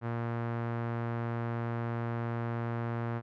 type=tone with low-pass filter; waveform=sawtooth; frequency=117 Hz; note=A#2; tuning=7 cents sharp; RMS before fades=-34 dBFS; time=0.01-3.22 s; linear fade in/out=50 ms; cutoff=1500 Hz; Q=1.3; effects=none